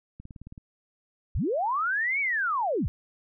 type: click train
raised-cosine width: 5 ms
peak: -30 dBFS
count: 8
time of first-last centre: 0.2-0.578 s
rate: 18.5 Hz
type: linear two-way sweep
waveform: sine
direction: up then down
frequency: 32.18 to 2300 to 32.18 Hz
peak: -24 dBFS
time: 1.35-2.88 s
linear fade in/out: 0 ms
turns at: 2.2 s
effects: none